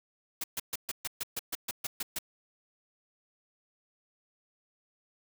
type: noise bursts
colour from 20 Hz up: white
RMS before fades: -34 dBFS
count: 12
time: 0.41-2.188 s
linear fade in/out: 5 ms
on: 29 ms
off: 130 ms
effects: none